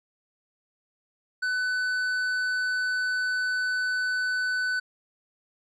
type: tone with tanh clipping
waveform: triangle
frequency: 1500 Hz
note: F#6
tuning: 23 cents sharp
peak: -26 dBFS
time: 1.42-4.8 s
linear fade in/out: 10 ms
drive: 12 dB
effects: none